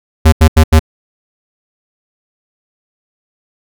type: tone bursts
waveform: square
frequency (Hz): 79.1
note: D#2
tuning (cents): +29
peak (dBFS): -3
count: 4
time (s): 0.25-0.795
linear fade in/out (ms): 10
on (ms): 74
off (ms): 83
effects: none